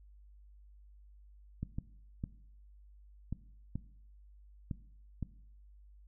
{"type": "clicks", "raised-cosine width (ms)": 5, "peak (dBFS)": -24, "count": 7, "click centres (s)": [1.63, 1.785, 2.239, 3.326, 3.756, 4.712, 5.227], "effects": ["noise-tail reverb RT60 0.7 s tail -18 dB re dry", "added 50 Hz sine -55 dBFS peak until 6.07 s"]}